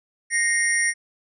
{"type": "tone cluster", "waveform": "sine", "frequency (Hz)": [1858, 2110, 5650, 9090], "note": ["A#6", "C7", "F8", "C#9"], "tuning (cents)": [-6, 14, 19, 42], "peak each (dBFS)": [-21, -26, -28, -25], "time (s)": [0.3, 0.94], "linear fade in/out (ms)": 50, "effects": []}